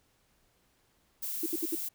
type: noise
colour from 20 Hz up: violet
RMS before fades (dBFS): -36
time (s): 1.22-1.89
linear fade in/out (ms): 10
type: tone bursts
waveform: sine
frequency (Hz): 329.6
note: E4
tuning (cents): 0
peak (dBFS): -29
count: 4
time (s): 1.43-1.753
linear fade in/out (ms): 5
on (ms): 32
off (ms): 65
effects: pink hiss -70 dBFS RMS until 1.94 s